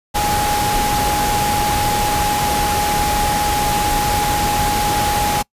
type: tone in noise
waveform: sine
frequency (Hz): 830.6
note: G#5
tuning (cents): 0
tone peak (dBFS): -17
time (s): 0.14-5.43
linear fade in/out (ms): 20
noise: pink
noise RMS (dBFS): -20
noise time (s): 0.14-5.43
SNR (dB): 0
effects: noise-tail reverb RT60 0.1 s tail -24 dB re dry + resampled to 32000 Hz